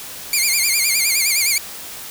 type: tone with vibrato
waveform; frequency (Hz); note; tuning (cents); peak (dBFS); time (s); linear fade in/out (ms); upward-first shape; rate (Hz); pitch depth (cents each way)
10% pulse; 2258; C#7; +31; -6; 0.33-1.58; 2; sine; 9.7; 130
effects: white hiss -33 dBFS RMS until 2.1 s